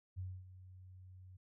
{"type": "tone with ADSR envelope", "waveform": "sine", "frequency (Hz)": 92.5, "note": "F#2", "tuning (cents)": 0, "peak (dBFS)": -39, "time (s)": [0.16, 1.37], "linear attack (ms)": 28, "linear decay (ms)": 250, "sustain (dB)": -14, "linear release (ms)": 9, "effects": []}